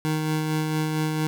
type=tone with tremolo; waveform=25% pulse; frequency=155.5 Hz; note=D#3; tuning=1 cent flat; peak=-18 dBFS; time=0.05-1.27 s; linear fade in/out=0 ms; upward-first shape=sine; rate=4.4 Hz; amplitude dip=30%; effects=10-bit